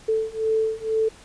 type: beating tone pair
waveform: sine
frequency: 440 / 442.1 Hz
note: A4 / A4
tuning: 0 / +8 cents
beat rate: 2.1 Hz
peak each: -24 / -23 dBFS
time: 0.08-1.09 s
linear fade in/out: 10 ms
effects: pink hiss -48 dBFS RMS until 1.24 s + resampled to 22050 Hz